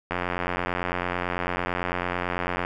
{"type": "click train", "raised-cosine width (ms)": 0.5, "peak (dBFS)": -11, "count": 227, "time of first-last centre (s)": [0.11, 2.649], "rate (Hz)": 89, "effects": []}